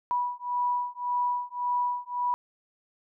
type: beating tone pair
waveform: sine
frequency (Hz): 978 / 979.8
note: B5 / B5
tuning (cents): -17 / -14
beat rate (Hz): 1.8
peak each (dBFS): -29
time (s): 0.11-2.34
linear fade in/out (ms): 0
effects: none